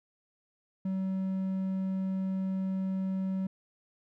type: tone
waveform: triangle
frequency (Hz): 190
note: F#3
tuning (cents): +46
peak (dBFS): -27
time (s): 0.85-3.47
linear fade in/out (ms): 5
effects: none